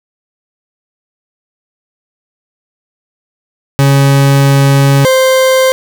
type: tone pair in turn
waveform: 40% pulse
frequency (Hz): 138.59 / 522.3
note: C#3 / C5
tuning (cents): 0 / -3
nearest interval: octave + major seventh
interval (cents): 2297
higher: second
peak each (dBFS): -4 / -5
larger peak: first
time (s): 3.79-5.05 / 5.05-5.72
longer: first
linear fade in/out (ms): 0
effects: none